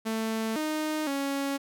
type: tone with pitch steps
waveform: sawtooth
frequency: 222.2 / 308.7 / 277.4 Hz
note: A3 / D#4 / C#4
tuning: +17 / -14 / +1 cents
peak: -24 dBFS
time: 0.05-1.58 s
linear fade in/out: 20 ms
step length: 510 ms
effects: none

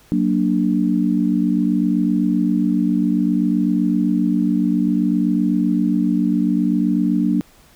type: chord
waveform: sine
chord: Gb augmented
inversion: none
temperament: equal with one note detuned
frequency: 185.53 / 233.1 / 293.7 Hz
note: Gb3 / Bb3 / D4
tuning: +5 / 0 / 0 cents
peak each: -19 dBFS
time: 0.12-7.41 s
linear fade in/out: 0 ms
effects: pink hiss -51 dBFS RMS until 7.75 s

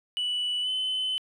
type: tone with pitch glide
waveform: sine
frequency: 2960 to 3036 Hz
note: F#7 to F#7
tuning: 0 to +44 cents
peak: -24 dBFS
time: 0.17-1.18 s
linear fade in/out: 0 ms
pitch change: +44 cents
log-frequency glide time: 0.62-0.69 s
effects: tanh soft clip ceiling -24 dBFS + 11-bit

